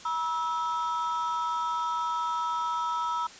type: ring-modulated tone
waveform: triangle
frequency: 1135 Hz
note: C#6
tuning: 41 cents sharp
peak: -22 dBFS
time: 0.05-3.27 s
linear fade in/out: 5 ms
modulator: 173 Hz
effects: white hiss -47 dBFS RMS until 3.39 s + resampled to 16000 Hz